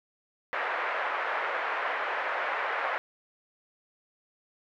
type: band-pass noise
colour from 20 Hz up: white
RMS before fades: -31 dBFS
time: 0.53-2.98 s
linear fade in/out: 0 ms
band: 510 to 1900 Hz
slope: 24 dB/octave
effects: none